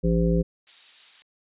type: harmonic tone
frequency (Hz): 56.7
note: A#1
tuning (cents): -47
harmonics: 1 / 3 / 5 / 7 / 9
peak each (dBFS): -24 / -21 / -31 / -28 / -28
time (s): 0.03-0.43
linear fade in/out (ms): 20
type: noise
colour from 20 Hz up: violet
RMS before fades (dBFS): -35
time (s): 0.67-1.22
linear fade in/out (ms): 0
effects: resampled to 8000 Hz